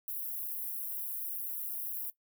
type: high-pass noise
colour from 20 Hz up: white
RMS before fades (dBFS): -38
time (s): 0.08-2.1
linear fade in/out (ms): 0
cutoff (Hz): 11000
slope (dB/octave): 48
effects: noise-tail reverb RT60 0.1 s tail -17 dB re dry